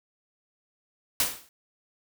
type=noise with exponential decay; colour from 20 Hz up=white; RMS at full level=-21 dBFS; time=1.2-1.49 s; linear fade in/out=1 ms; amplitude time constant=61 ms; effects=none